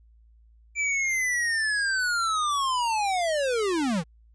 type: linear sweep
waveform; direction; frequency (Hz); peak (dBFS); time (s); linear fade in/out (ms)
square; down; 2346 to 146.5; -24; 0.75-4.04; 50
effects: added 56 Hz sine -53 dBFS peak until 4.34 s + resampled to 22050 Hz